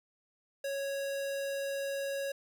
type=tone; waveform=square; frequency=553 Hz; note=C#5; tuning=4 cents flat; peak=-34 dBFS; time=0.64-2.32 s; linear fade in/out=5 ms; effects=none